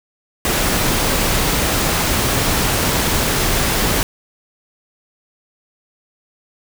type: noise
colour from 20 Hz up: pink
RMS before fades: -17 dBFS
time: 0.45-4.03 s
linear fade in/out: 0 ms
effects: none